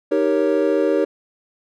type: chord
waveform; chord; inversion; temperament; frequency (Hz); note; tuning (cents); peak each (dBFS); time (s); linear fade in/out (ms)
triangle; Eb dominant seventh; none; equal; 311.1 / 392 / 466.2 / 554.4; Eb4 / G4 / Bb4 / Db5; 0 / 0 / 0 / 0; -19; 0.11-1.05; 10
effects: none